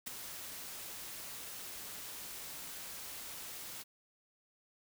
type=noise with ADSR envelope; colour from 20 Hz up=white; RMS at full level=-37 dBFS; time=0.06-3.84 s; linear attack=16 ms; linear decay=6 ms; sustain=-9 dB; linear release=27 ms; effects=none